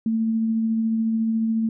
sine tone with tremolo, 223.9 Hz, A3, 30 cents sharp, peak -18 dBFS, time 0.06-1.69 s, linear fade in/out 2 ms, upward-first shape triangle, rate 14 Hz, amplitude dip 25%, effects none

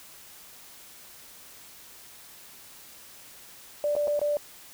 sine tone with dropouts, 587.3 Hz, D5, in tune, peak -23 dBFS, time 3.84-4.37 s, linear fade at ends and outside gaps 1 ms, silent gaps 3.953-3.964 / 4.073-4.079 / 4.193-4.215 s, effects white hiss -49 dBFS RMS until 4.73 s

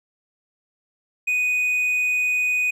triangle tone, 2487 Hz, D#7, 1 cent flat, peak -17 dBFS, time 1.27-2.71 s, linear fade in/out 10 ms, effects none

